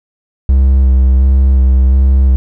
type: tone with vibrato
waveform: triangle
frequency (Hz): 65.7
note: C2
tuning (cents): +8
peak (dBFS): -3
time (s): 0.49-2.36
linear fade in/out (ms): 0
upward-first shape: square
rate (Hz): 1.4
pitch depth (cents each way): 21
effects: none